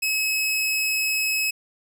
sawtooth tone, 2569 Hz, E7, 45 cents flat, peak -18 dBFS, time 0.02-1.51 s, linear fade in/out 10 ms, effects none

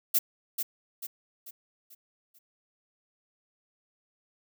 violet noise with echo, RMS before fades -23 dBFS, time 0.14-0.19 s, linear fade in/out 10 ms, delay 440 ms, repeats 5, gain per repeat -7 dB, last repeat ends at 2.39 s, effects none

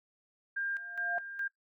sine tone with tremolo, 1600 Hz, G6, 35 cents sharp, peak -32 dBFS, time 0.56-1.48 s, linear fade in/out 10 ms, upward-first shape square, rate 2.4 Hz, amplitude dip 65%
sine tone with exponential growth, 698.5 Hz, F5, in tune, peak -32 dBFS, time 0.72-1.18 s, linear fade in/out 1 ms, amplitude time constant 99 ms
effects noise-tail reverb RT60 0.1 s tail -17 dB re dry

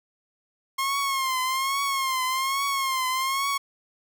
sawtooth tone with vibrato, 1070 Hz, C6, 38 cents sharp, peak -20 dBFS, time 0.78-3.58 s, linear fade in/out 10 ms, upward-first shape triangle, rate 1.2 Hz, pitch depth 84 cents each way, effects none

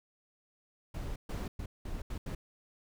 brown noise bursts at uneven times, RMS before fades -38 dBFS, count 6, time 0.94-1.16 / 1.29-1.48 / 1.59-1.66 / 1.85-2.02 / 2.1-2.18 / 2.26-2.35 s, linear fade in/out 5 ms, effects none

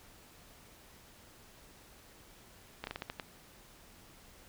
slowing click train, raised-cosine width 0.3 ms, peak -22 dBFS, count 7, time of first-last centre 2.84-3.198 s, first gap 31 ms, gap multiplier 1.26, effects pink hiss -58 dBFS RMS until 4.48 s

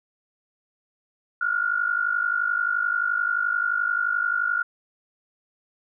sine tone pair together, 1396.9 / 1448.4 Hz, F6 / F#6, 0 / -37 cents, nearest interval minor second, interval 63 cents, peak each -24 dBFS, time 1.41-4.63 s, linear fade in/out 5 ms, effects none

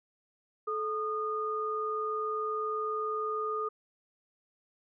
sine tone pair together, 433.2 / 1225.3 Hz, A4 / D#6, -27 / -27 cents, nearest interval octave + tritone, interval 1800 cents, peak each -34 / -32 dBFS, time 0.67-3.69 s, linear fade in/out 10 ms, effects none

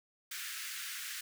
pink high-pass noise, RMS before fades -42 dBFS, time 0.31-1.21 s, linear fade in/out 5 ms, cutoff 1400 Hz, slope 48 dB/octave, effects none

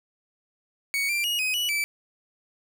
40% pulse tone with pitch steps, 2234 / 2364 / 2880 / 2516 / 2944 / 2318 Hz, C#7 / D7 / F#7 / D#7 / F#7 / D7, +13 / +11 / -47 / +19 / -9 / -23 cents, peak -23 dBFS, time 0.94-1.84 s, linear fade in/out 0 ms, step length 150 ms, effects 9-bit

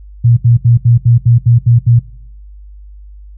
sine tone bursts, 118.5 Hz, A#2, 29 cents sharp, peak -4 dBFS, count 9, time 0.24-1.994 s, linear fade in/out 10 ms, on 130 ms, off 73 ms, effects noise-tail reverb RT60 0.6 s tail -18 dB re dry + added 50 Hz sine -31 dBFS peak until 3.37 s

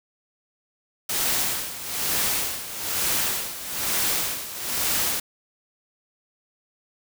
white noise with tremolo, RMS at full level -23 dBFS, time 1.09-5.2 s, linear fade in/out 5 ms, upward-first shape sine, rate 1.1 Hz, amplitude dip 75%, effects none

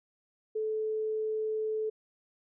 sine tone, 434.7 Hz, A4, 21 cents flat, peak -29 dBFS, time 0.55-1.9 s, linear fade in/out 10 ms, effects none

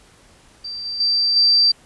sine tone with level steps, 4681 Hz, D8, 7 cents flat, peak -27 / -24 / -15 / -11 dBFS, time 0.64-1.72 s, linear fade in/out 10 ms, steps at 0.85 / 1 / 1.36 s, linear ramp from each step 5 ms, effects pink hiss -51 dBFS RMS until 1.85 s + resampled to 24000 Hz

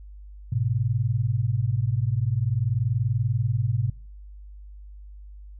sine tone pair together, 106.06 / 126.5 Hz, G#2 / B2, +37 / +42 cents, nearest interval minor third, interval 305 cents, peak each -24 dBFS, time 0.52-3.9 s, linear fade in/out 5 ms, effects noise-tail reverb RT60 0.4 s tail -25 dB re dry + added 50 Hz sine -40 dBFS peak until 5.59 s

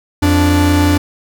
45% pulse tone pair together, 87.2 / 292.3 Hz, F2 / D4, -2 / -8 cents, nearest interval octave + major sixth, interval 2094 cents, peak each -12 dBFS, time 0.22-0.98 s, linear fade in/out 10 ms, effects none

